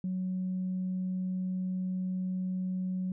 sine tone, 185 Hz, F#3, in tune, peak -29 dBFS, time 0.04-3.12 s, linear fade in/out 2 ms, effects tanh soft clip ceiling -26 dBFS

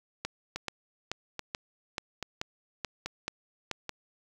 two click trains, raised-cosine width 0.2 ms, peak -15 / -17 dBFS, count 9 / 5, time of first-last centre 0.25-3.713 / 0.56-3.893 s, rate 2.31 / 1.2 Hz, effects 8-bit

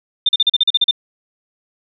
sine tone bursts, 3597 Hz, A7, 37 cents sharp, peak -9 dBFS, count 10, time 0.26-0.911 s, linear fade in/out 5 ms, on 30 ms, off 39 ms, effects none

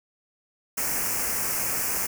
white band-stop noise, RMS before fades -27 dBFS, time 0.77-2.07 s, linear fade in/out 10 ms, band 2600 to 5200 Hz, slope 48 dB/octave, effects none

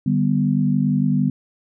sine chord, G major, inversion second, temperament equal with one note detuned, 149.23 / 196 / 246.9 Hz, D3 / G3 / B3, +28 / 0 / 0 cents, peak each -20 dBFS, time 0.06-1.3 s, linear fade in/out 5 ms, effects none

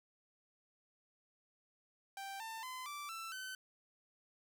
sawtooth tone with pitch steps, 784 / 895.4 / 1022.6 / 1167.9 / 1333.8 / 1523.4 Hz, G5 / A5 / C6 / D6 / E6 / G6, 0 / +30 / -40 / -10 / +20 / -50 cents, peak -40 dBFS, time 2.17-3.55 s, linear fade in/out 2 ms, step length 230 ms, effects none

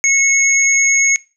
sine tone pair together, 2189 / 6560 Hz, C#7 / G#8, -22 / -22 cents, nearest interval octave + perfect fifth, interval 1900 cents, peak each -13 dBFS, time 0.04-1.16 s, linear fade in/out 0 ms, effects noise-tail reverb RT60 0.3 s tail -22 dB re dry

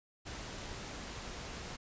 pink noise, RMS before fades -44 dBFS, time 0.25-1.77 s, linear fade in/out 20 ms, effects resampled to 16000 Hz

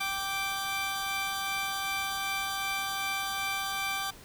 15% pulse tone pair together, 782.2 / 1172 Hz, G5 / D6, -4 / -4 cents, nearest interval perfect fifth, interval 700 cents, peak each -27 dBFS, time 0-4.11 s, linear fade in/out 10 ms, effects pink hiss -51 dBFS RMS until 4.24 s

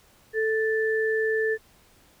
sine tone pair together, 440 / 1760 Hz, A4 / A6, 0 / 0 cents, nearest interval 2 octaves, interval 2400 cents, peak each -23 / -27 dBFS, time 0.33-1.58 s, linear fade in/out 50 ms, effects pink hiss -58 dBFS RMS until 2.2 s

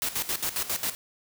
white noise with tremolo, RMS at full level -28 dBFS, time 0.02-0.95 s, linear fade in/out 0 ms, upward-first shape square, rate 7.4 Hz, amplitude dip 75%, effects none

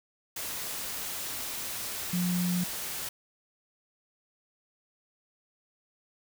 sine tone in noise, 178.1 Hz, F3, 34 cents sharp, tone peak -26 dBFS, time 2.13-2.64 s, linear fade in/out 5 ms, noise white, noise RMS -36 dBFS, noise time 0.36-3.09 s, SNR +7 dB, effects none

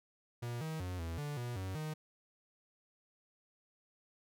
45% pulse tone with pitch steps, 119.5 / 158.6 / 90.7 / 82.8 / 146.3 / 121.1 / 94.4 / 154.8 Hz, A#2 / D#3 / F#2 / E2 / D3 / B2 / F#2 / D#3, +43 / +33 / -34 / +8 / -6 / -34 / +35 / -9 cents, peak -38 dBFS, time 0.42-1.94 s, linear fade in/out 10 ms, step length 190 ms, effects none

